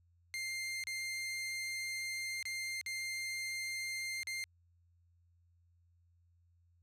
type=tone with dropouts; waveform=sawtooth; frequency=2102 Hz; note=C7; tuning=7 cents sharp; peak=-34 dBFS; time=0.34-4.44 s; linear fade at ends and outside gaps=0 ms; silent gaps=0.838-0.87 / 2.427-2.454 / 2.813-2.862 / 4.232-4.271 s; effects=added 86 Hz sine -67 dBFS peak until 6.82 s + low-pass 11000 Hz 12 dB/octave